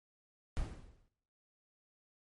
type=noise with exponential decay; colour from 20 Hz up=brown; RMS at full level=-34 dBFS; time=0.57-1.08 s; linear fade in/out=0 ms; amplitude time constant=110 ms; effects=noise-tail reverb RT60 0.8 s tail -20 dB re dry + MP3 48 kbps